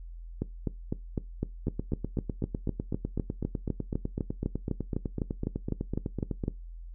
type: two click trains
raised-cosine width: 3 ms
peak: -18 / -16 dBFS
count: 39 / 25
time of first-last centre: 1.67-6.438 / 0.42-6.481 s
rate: 7.97 / 3.96 Hz
effects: noise-tail reverb RT60 0.2 s tail -20 dB re dry + added 42 Hz sine -40 dBFS peak until 6.94 s